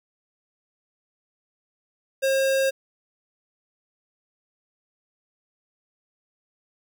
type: tone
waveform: square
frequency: 537 Hz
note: C5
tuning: 45 cents sharp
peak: -20 dBFS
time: 2.22-2.71 s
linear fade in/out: 20 ms
effects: 10-bit